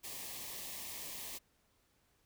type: band-stop noise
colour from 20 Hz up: white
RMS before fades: -45 dBFS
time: 0.03-1.39 s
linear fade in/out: 20 ms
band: 1200 to 1700 Hz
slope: 96 dB/octave
effects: pink hiss -74 dBFS RMS until 2.25 s